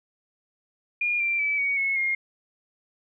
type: tone with pitch steps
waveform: sine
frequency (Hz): 2423 / 2362 / 2303 / 2245 / 2189 / 2134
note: D#7 / D7 / D7 / C#7 / C#7 / C7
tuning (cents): -47 / +9 / -34 / +21 / -22 / +34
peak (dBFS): -22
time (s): 1.01-2.15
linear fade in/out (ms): 5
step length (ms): 190
effects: none